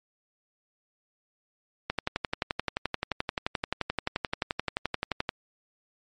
click train, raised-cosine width 0.3 ms, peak -11 dBFS, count 40, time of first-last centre 1.9-5.291 s, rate 11.5 Hz, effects MP3 48 kbps

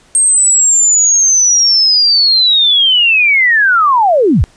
sine linear sweep, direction down, 8520 to 42.06 Hz, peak -6 dBFS, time 0.15-4.44 s, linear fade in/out 0 ms, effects pink hiss -47 dBFS RMS until 4.56 s + resampled to 22050 Hz

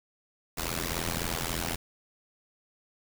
pink noise with amplitude modulation, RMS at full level -28 dBFS, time 0.57-1.76 s, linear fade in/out 10 ms, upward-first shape sine, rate 83.6 Hz, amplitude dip 100%, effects none

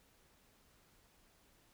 silence, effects pink hiss -69 dBFS RMS until 1.73 s

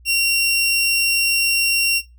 sawtooth tone, 2747 Hz, F7, 29 cents flat, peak -12 dBFS, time 0.05-2.02 s, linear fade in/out 50 ms, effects noise-tail reverb RT60 0.2 s tail -17 dB re dry + added 60 Hz sine -44 dBFS peak until 2.18 s

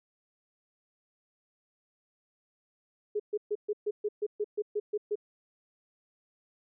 sine tone bursts, 418 Hz, G#4, 11 cents sharp, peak -27 dBFS, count 12, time 3.15-5.156 s, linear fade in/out 10 ms, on 48 ms, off 130 ms, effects none

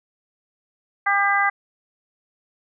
harmonic tone, 400 Hz, G4, 35 cents sharp, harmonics 2 / 3 / 4 / 5, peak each -22 / -22 / -22 / -22 dBFS, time 1.06-1.5 s, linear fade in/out 10 ms, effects none

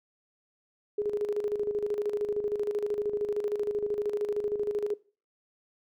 sine tone with tremolo, 415.3 Hz, G#4, in tune, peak -25 dBFS, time 0.98-4.94 s, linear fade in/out 5 ms, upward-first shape square, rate 13 Hz, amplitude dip 60%, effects noise-tail reverb RT60 0.4 s tail -21 dB re dry

